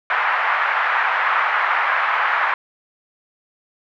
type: band-pass noise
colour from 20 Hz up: pink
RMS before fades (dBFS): -19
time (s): 0.1-2.54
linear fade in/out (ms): 2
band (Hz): 920 to 2000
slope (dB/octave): 24
effects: none